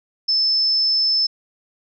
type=tone; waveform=sine; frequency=5260 Hz; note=E8; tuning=5 cents flat; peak=-15 dBFS; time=0.28-1.27 s; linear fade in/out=10 ms; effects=none